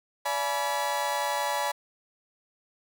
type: tone cluster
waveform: 35% pulse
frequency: 577 / 676 / 848 / 979 Hz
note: D5 / E5 / G#5 / B5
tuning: -31 / +43 / +36 / -15 cents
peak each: -31 / -36 / -29 / -29 dBFS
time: 0.25-1.72 s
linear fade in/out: 10 ms
effects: none